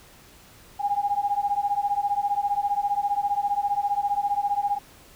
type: beating tone pair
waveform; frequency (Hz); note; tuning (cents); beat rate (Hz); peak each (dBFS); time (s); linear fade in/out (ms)
sine; 806 / 821; G5 / G#5; +48 / -20; 15; -25; 0.79-4.79; 20
effects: pink hiss -51 dBFS RMS until 5.15 s